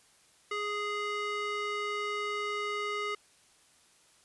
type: tone with band-pass filter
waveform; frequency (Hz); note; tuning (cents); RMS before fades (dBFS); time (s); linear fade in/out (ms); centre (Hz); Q
square; 415.3; G#4; 0; -34; 0.51-3.15; 5; 1800; 1.1
effects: white hiss -63 dBFS RMS until 4.24 s + resampled to 24000 Hz